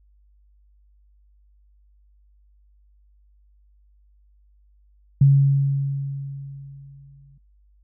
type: tone with exponential decay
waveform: sine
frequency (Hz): 138.6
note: C#3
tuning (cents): 0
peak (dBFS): -9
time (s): 5.21-7.38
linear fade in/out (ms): 5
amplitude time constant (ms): 470
effects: noise-tail reverb RT60 0.3 s tail -25 dB re dry + added 50 Hz sine -54 dBFS peak until 7.83 s